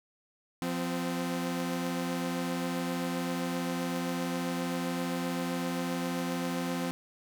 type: tone pair together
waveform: sawtooth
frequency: 174.61 / 258.1 Hz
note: F3 / C4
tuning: 0 / -23 cents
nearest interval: perfect fifth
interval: 677 cents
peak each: -30 / -29 dBFS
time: 0.62-6.91 s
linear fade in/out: 0 ms
effects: none